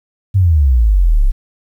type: exponential sweep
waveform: sine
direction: down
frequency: 101.2 to 31 Hz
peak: -7 dBFS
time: 0.34-1.32 s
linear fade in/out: 20 ms
effects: 8-bit